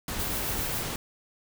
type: noise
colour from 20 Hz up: pink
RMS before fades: -33 dBFS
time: 0.08-0.96 s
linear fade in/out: 2 ms
type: noise with tremolo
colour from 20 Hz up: violet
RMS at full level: -32 dBFS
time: 0.19-0.83 s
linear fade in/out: 2 ms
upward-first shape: triangle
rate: 7.5 Hz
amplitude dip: 40%
effects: none